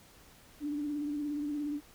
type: tone with vibrato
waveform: sine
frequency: 293.4 Hz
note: D4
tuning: 2 cents flat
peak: -32 dBFS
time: 0.6-1.81 s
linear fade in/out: 50 ms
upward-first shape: sine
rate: 17 Hz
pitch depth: 39 cents each way
effects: pink hiss -58 dBFS RMS until 1.94 s